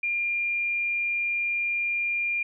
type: tone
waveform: sine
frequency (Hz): 2400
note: D7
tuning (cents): +37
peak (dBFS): -24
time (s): 0.03-2.43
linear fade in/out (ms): 5
effects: none